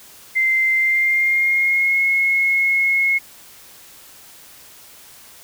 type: tone with pitch glide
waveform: sine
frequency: 2082 to 2170 Hz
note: C7 to C#7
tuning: -9 to -37 cents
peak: -14 dBFS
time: 0.35-3.19 s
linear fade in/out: 20 ms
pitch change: +72 cents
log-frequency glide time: 0.74-2.02 s
effects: white hiss -44 dBFS RMS until 5.43 s